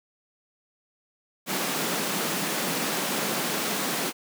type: high-pass noise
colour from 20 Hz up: pink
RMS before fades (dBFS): -28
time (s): 1.46-4.13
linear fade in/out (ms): 50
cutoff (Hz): 160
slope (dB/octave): 48
effects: none